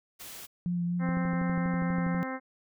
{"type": "noise", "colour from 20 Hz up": "white", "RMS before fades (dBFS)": -44, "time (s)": [0.19, 0.47], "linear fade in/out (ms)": 20}
{"type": "tone with vibrato", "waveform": "sine", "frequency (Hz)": 174.61, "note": "F3", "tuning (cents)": 0, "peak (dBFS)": -27, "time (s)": [0.66, 2.23], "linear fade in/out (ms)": 0, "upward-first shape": "triangle", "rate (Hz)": 4.1, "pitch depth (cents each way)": 21}
{"type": "harmonic tone", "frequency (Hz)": 261.6, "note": "C4", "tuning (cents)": 0, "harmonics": [1, 2, 3, 4, 5, 6, 7, 8], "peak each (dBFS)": [-36, -39, -41, -42, -43, -44, -44, -45], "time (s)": [0.99, 2.4], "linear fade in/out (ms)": 50}
{"type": "click train", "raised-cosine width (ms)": 3, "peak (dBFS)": -27, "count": 14, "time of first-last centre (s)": [1.09, 2.147], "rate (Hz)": 12.3}
{"effects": []}